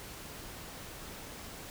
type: silence
effects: pink hiss -46 dBFS RMS until 1.7 s